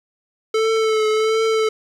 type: tone with vibrato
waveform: square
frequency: 438.6 Hz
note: A4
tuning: 6 cents flat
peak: -16 dBFS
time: 0.54-1.69 s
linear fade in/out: 5 ms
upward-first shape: triangle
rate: 1.4 Hz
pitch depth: 33 cents each way
effects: low-pass 6000 Hz 12 dB/octave + 8-bit